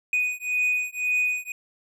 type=beating tone pair; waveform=triangle; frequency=2484 / 2485.9 Hz; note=D#7 / D#7; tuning=-3 / -2 cents; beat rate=1.9 Hz; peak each=-24 dBFS; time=0.13-1.52 s; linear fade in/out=2 ms; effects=none